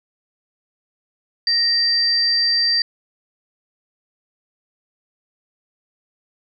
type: tone pair together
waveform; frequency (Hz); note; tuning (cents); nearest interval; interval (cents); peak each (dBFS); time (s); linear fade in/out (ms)
sine; 1864.7 / 4693; A#6 / D8; 0 / -2; octave + major third; 1598; -25 / -15; 1.47-2.82; 2
effects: none